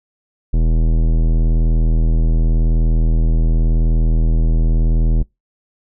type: tone with tanh clipping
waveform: sine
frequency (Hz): 40.45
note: E1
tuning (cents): -32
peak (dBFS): -13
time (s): 0.53-5.23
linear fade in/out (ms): 10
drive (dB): 17
effects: noise-tail reverb RT60 0.2 s tail -25 dB re dry